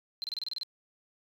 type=tone bursts; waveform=sine; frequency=4113 Hz; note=C8; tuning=30 cents flat; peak=-31 dBFS; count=9; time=0.22-0.632 s; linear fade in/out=0 ms; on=20 ms; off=29 ms; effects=tanh soft clip ceiling -29 dBFS